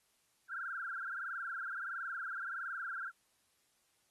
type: tone with frequency modulation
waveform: sine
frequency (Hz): 1480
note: F#6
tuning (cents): 0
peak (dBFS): -38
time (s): 0.48-3.12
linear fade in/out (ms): 50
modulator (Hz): 21.5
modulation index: 6.3
effects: white hiss -75 dBFS RMS until 4.1 s + AAC 32 kbps